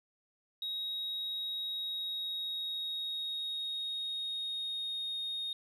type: tone with pitch glide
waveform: sine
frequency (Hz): 3791 to 3713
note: A#7 to A#7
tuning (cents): +28 to -8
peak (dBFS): -33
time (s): 0.62-5.53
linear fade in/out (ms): 2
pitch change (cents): -36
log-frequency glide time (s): 1.68-5.12
effects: tanh soft clip ceiling -32 dBFS